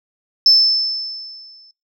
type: tone with exponential decay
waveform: sine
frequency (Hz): 5274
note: E8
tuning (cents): 0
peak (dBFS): -5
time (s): 0.46-1.71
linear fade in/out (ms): 2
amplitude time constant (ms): 270
effects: noise-tail reverb RT60 0.3 s tail -23 dB re dry + tanh soft clip ceiling -2 dBFS